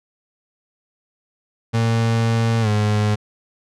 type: tone with pitch glide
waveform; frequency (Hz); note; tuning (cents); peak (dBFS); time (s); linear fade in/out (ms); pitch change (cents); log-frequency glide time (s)
35% pulse; 114.3 to 105.42; A#2 to G#2; -34 to +26; -14; 1.73-3.16; 20; -140; 2.61-2.68
effects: low-pass 7000 Hz 12 dB/octave